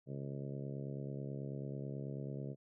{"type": "harmonic tone", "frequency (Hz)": 69.2, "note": "C#2", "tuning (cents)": -2, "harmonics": [2, 3, 4, 5, 6, 7, 8, 9], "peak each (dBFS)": [-42, -48, -51, -52, -51, -54, -55, -56], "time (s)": [0.06, 2.56], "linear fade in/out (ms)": 50, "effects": []}